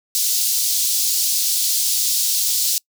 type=high-pass noise; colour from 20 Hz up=pink; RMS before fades=-19 dBFS; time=0.15-2.78 s; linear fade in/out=0 ms; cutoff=4300 Hz; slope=24 dB/octave; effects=noise-tail reverb RT60 0.1 s tail -26 dB re dry